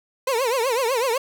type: tone with vibrato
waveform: 30% pulse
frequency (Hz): 493.9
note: B4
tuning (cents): 0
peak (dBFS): -17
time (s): 0.27-1.18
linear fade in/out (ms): 5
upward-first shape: triangle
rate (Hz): 8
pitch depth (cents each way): 220
effects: none